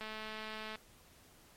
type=click train; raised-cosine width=0.3 ms; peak=-28 dBFS; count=163; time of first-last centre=0.01-0.757 s; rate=217 Hz; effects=pink hiss -62 dBFS RMS until 1.56 s + MP3 64 kbps